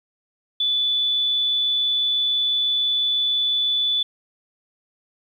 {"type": "tone", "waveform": "sine", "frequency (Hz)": 3474, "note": "A7", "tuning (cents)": -23, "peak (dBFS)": -18, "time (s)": [0.6, 4.03], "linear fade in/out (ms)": 5, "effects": ["9-bit"]}